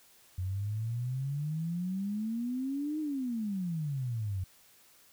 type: exponential two-way sweep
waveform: sine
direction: up then down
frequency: 90.2 to 312.6 to 90.2 Hz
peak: -31 dBFS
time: 0.38-4.44 s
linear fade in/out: 5 ms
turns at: 3 s
effects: white hiss -61 dBFS RMS until 5.12 s